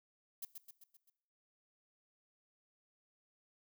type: noise with echo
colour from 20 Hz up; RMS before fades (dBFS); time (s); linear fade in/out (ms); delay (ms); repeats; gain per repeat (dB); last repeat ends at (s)
violet; -43; 0.42-0.45; 5; 130; 5; -5; 1.1
effects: noise-tail reverb RT60 0.8 s tail -19 dB re dry